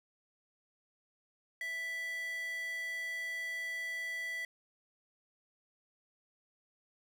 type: tone with high-pass filter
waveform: square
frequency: 659.3 Hz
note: E5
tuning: in tune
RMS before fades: -39 dBFS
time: 1.61-4.45 s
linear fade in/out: 2 ms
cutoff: 1800 Hz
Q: 9.7
effects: none